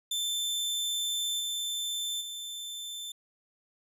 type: tone with level steps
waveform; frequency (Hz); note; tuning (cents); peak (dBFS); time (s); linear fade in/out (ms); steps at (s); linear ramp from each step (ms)
sawtooth; 3543; A7; +11; -26 / -28 / -34; 0.11-3.12; 5; 1.39 / 2.2; 20
effects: resampled to 32000 Hz